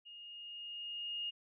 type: tone with level ramp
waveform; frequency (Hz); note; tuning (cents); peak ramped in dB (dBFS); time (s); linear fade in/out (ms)
sine; 2848; F7; +33; -50 to -36; 0.05-1.31; 20
effects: none